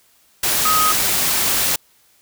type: tone in noise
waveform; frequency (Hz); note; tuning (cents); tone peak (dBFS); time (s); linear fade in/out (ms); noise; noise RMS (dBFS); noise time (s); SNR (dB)
sine; 1258; D#6; +19; -15; 0.65-0.92; 5; white; -18; 0.43-1.76; 0
effects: white hiss -56 dBFS RMS until 2.21 s